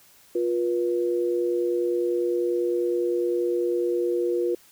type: tone pair together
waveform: sine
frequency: 352.6 / 482.5 Hz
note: F4 / B4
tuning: +17 / -40 cents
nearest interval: perfect fourth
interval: 543 cents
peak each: -23 / -26 dBFS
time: 0.35-4.55 s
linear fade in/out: 5 ms
effects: white hiss -55 dBFS RMS until 4.71 s